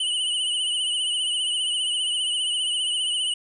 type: tone with vibrato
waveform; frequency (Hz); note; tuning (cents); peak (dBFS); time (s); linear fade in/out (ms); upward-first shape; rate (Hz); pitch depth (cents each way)
square; 2967; F#7; +4; -23; 0-3.34; 5; triangle; 15; 72
effects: resampled to 24000 Hz